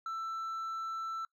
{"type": "tone with hard clipping", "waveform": "sine", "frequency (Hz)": 1330, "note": "E6", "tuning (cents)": 15, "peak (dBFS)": -36, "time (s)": [0.06, 1.25], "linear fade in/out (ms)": 2, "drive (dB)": 2, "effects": ["noise-tail reverb RT60 0.1 s tail -23 dB re dry"]}